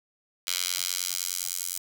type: tone with high-pass filter sweep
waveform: 10% pulse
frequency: 89.7 Hz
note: F2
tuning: 47 cents sharp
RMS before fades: -31 dBFS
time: 0.47-1.78 s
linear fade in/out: 5 ms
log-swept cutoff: 3600 to 7800 Hz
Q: 0.99
effects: none